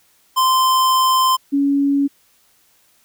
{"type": "tone pair in turn", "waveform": ["square", "sine"], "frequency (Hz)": [1038, 280.5], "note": ["C6", "C#4"], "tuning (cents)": [-14, 21], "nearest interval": "octave + major seventh", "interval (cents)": 2265, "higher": "first", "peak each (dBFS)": -13, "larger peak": "neither", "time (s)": [[0.36, 1.37], [1.52, 2.08]], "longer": "first", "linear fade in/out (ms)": 20, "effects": ["white hiss -57 dBFS RMS until 3.04 s"]}